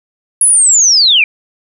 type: linear sweep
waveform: sine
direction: down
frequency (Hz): 10610 to 2306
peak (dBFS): -5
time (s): 0.41-1.24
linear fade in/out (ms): 2
effects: none